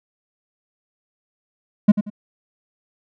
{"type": "tone with echo", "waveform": "triangle", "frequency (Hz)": 207.7, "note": "G#3", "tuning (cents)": 0, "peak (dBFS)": -4, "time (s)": [1.88, 1.92], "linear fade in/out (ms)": 10, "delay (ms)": 91, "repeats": 2, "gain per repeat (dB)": -11, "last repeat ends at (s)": 2.102, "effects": []}